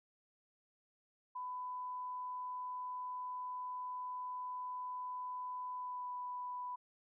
sine tone with pitch glide, 1000 to 991.9 Hz, B5 to B5, +21 to +7 cents, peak -40 dBFS, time 1.35-6.76 s, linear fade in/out 10 ms, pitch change -14 cents, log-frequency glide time 5.76-6.1 s, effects none

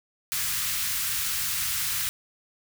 white band-stop noise, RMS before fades -28 dBFS, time 0.32-2.09 s, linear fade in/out 0 ms, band 160 to 1200 Hz, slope 24 dB/octave, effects none

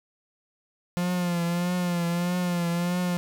45% pulse tone with vibrato, 175 Hz, F3, 4 cents sharp, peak -24 dBFS, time 0.97-3.17 s, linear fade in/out 0 ms, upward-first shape triangle, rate 1.6 Hz, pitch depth 54 cents each way, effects none

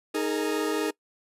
40% pulse chord, D# suspended fourth, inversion none, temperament equal with one note detuned, 311.1 / 415.3 / 459.7 Hz, D#4 / G#4 / A#4, 0 / 0 / -24 cents, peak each -28 / -29 / -30 dBFS, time 0.14-0.91 s, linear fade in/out 10 ms, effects noise-tail reverb RT60 0.1 s tail -23 dB re dry + resampled to 32000 Hz

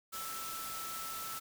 sine tone in noise, 1321 Hz, E6, 3 cents sharp, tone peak -43 dBFS, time 0.12-1.4 s, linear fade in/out 20 ms, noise white, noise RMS -43 dBFS, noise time 0.12-1.4 s, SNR -3 dB, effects none

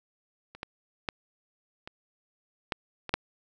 clicks, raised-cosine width 0.3 ms, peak -29 / -19 / -13 / -24 / -12 / -20 / -7 dBFS, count 7, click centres 0.55 / 0.631 / 1.088 / 1.875 / 2.722 / 3.093 / 3.14 s, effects none

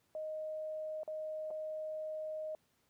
sine tone with dropouts, 622.3 Hz, D#5, in tune, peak -38 dBFS, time 0.15-2.55 s, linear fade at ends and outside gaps 1 ms, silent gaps 1.033-1.077 / 1.505-1.51 s, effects pink hiss -75 dBFS RMS until 2.89 s + high-pass 80 Hz 12 dB/octave

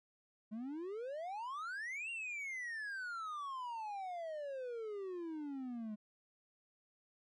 triangle exponential two-way sweep, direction up then down, 207.4 to 2794 to 207.4 Hz, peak -39 dBFS, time 0.51-5.96 s, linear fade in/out 20 ms, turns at 2.1 s, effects resampled to 24000 Hz

